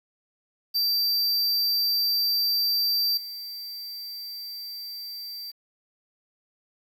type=tone with level steps; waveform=square; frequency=4680 Hz; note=D8; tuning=7 cents flat; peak=-22 / -35 dBFS; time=0.74-5.52 s; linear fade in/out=20 ms; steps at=3.17 s; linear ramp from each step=5 ms; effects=9-bit